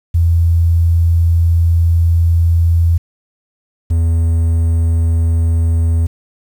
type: tone pair in turn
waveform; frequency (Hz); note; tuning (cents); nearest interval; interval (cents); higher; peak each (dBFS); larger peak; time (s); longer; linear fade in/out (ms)
sine / triangle; 84.1 / 82.66; E2 / E2; +35 / +5; unison; 30; first; -8; neither; 0.14-2.98 / 3.9-6.07; first; 10
effects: 7-bit

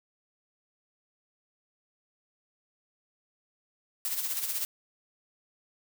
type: noise with tremolo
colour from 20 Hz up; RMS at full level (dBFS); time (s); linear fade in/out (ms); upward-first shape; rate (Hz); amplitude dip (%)
blue; -30; 4.05-4.65; 0; sine; 16; 55
effects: none

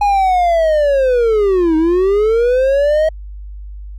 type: linear two-way sweep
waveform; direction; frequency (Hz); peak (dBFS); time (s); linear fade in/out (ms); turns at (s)
triangle; down then up; 830 to 311.1 to 638; -8; 0.01-3.09; 5; 1.76
effects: added 50 Hz sine -27 dBFS peak until 3.98 s

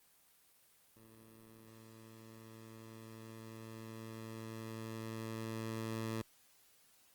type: tone with level ramp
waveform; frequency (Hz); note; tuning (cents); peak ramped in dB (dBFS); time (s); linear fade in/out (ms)
15% pulse; 111.8; A2; +28; -53 to -31; 0.96-6.22; 5
effects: white hiss -68 dBFS RMS until 7.14 s + Opus 24 kbps

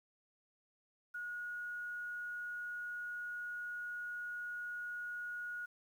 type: tone with quantisation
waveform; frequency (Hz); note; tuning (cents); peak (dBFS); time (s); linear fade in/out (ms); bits
sine; 1448; F#6; -38; -40; 1.14-5.66; 10; 11
effects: none

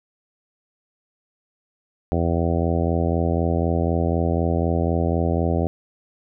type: harmonic tone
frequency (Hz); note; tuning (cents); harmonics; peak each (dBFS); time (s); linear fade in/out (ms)
84; E2; +33; 1 / 2 / 3 / 4 / 5 / 6 / 7 / 8 / 9; -22 / -25 / -27 / -28 / -29 / -30 / -30 / -31 / -32; 2.12-5.67; 0
effects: none

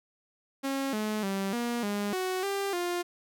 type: tone with pitch steps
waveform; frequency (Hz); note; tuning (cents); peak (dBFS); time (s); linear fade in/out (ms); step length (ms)
sawtooth; 272.2 / 213.9 / 194.9 / 238.3 / 204.4 / 371.3 / 396.3 / 351.7; C#4 / A3 / G3 / A#3 / G#3 / F#4 / G4 / F4; -31 / -49 / -10 / +38 / -27 / +6 / +19 / +12; -25; 0.63-3.03; 20; 300
effects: none

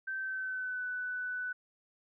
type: tone with pitch glide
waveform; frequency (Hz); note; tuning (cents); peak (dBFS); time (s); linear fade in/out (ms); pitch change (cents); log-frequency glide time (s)
sine; 1551 to 1493.8; G6 to F#6; -19 to +16; -34; 0.07-1.53; 10; -65; 0.19-0.84
effects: none

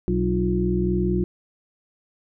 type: harmonic tone with a mistuned harmonic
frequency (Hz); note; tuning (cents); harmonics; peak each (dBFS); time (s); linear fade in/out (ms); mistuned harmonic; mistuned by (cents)
61.9; B1; +5; 1 / 2 / 3 / 5 / 6; -26 / -29 / -23 / -31 / -24; 0.08-1.24; 0; 6; -84
effects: none

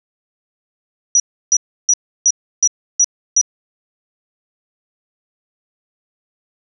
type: tone bursts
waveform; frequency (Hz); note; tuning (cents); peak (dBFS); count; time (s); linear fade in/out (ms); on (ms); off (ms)
sine; 5840; F#8; -24; -8; 7; 1.15-3.413; 2; 49; 320
effects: none

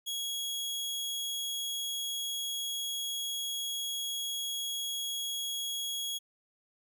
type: tone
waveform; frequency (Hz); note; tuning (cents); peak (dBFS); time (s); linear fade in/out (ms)
sawtooth; 3322; G#7; 0; -30; 0.06-6.19; 20
effects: none

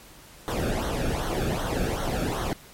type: noise with flanger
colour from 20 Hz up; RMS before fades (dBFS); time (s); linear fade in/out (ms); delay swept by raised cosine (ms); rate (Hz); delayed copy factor
brown; -27; 0.48-2.53; 0; 0.4 to 1.02; 2.6; -0.75
effects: pink hiss -49 dBFS RMS until 2.73 s + MP3 64 kbps

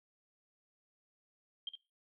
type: tone with echo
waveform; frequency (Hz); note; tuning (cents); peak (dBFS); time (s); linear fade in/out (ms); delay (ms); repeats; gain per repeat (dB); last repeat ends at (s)
sine; 3183; G7; +26; -36; 1.67-1.69; 2; 64; 1; -6; 1.754
effects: noise-tail reverb RT60 0.3 s tail -20 dB re dry

